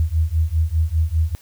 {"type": "beating tone pair", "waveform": "sine", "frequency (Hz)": [77.78, 82.78], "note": ["D#2", "E2"], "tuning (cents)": [0, 8], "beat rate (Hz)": 5, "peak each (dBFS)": -19, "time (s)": [0, 1.35], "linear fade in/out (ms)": 0, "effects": ["white hiss -51 dBFS RMS until 1.41 s"]}